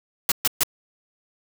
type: noise bursts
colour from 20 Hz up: white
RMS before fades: -19 dBFS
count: 3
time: 0.29-0.634 s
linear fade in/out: 2 ms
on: 28 ms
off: 130 ms
effects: none